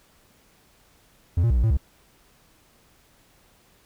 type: tone with pitch steps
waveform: triangle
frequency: 86 / 116.9 / 62.9 / 58.2 / 111.8 / 67.2 Hz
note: F2 / A#2 / B1 / A#1 / A2 / C2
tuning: -26 / +5 / +32 / -2 / +28 / +47 cents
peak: -15 dBFS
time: 1.37-1.772 s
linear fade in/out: 5 ms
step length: 67 ms
effects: pink hiss -59 dBFS RMS until 3.85 s